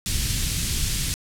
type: band-stop noise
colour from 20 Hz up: pink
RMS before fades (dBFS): -24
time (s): 0.06-1.14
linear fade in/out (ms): 0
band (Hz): 150 to 3400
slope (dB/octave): 12
effects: low-pass 12000 Hz 12 dB/octave